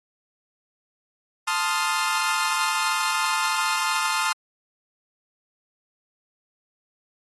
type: chord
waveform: sawtooth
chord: F dominant seventh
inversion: first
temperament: equal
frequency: 880 / 1046.5 / 1244.5 / 1396.9 Hz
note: A5 / C6 / Eb6 / F6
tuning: 0 / 0 / 0 / 0 cents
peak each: -24 dBFS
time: 1.47-4.33 s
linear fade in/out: 10 ms
effects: AAC 32 kbps